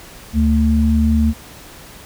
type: tone pair together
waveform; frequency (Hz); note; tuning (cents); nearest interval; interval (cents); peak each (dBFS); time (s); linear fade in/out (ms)
sine; 74.7 / 223.7; D2 / A3; +30 / +29; octave + perfect fifth; 1899; -14; 0.33-1.34; 50
effects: pink hiss -39 dBFS RMS until 2.05 s